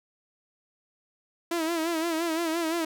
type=tone with vibrato; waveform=sawtooth; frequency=329.6 Hz; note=E4; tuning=in tune; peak=-22 dBFS; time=1.51-2.85 s; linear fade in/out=5 ms; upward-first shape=sine; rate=5.8 Hz; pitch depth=76 cents each way; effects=none